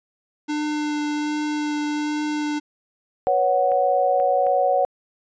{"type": "tone with vibrato", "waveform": "square", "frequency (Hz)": 299, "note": "D4", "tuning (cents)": 31, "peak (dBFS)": -23, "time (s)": [0.48, 2.6], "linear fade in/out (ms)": 20, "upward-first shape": "sine", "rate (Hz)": 1.3, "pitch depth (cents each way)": 10}
{"type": "chord", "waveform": "sine", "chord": "B suspended second", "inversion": "none", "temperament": "just", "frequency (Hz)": [493.9, 555.6, 740.8], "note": ["B4", "C#5", "F#5"], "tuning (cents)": [0, 4, 2], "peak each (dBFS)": [-25, -20, -19], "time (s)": [3.27, 4.85], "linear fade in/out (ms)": 0}
{"type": "clicks", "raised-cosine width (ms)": 0.5, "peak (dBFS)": -26, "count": 3, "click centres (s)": [3.718, 4.2, 4.467]}
{"effects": ["resampled to 16000 Hz"]}